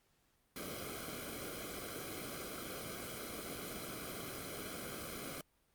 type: noise with comb filter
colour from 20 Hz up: pink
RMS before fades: -44 dBFS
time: 0.56-5.41 s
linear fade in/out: 2 ms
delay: 1.1 ms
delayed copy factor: -0.95
effects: pink hiss -75 dBFS RMS until 5.74 s + Opus 48 kbps